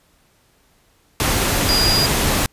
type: tone in noise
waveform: sine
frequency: 4861 Hz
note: D#8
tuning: 41 cents flat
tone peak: -16 dBFS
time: 1.69-2.06 s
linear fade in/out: 0 ms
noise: pink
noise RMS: -18 dBFS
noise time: 1.2-2.46 s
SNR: -1 dB
effects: pink hiss -58 dBFS RMS until 2.52 s + resampled to 32000 Hz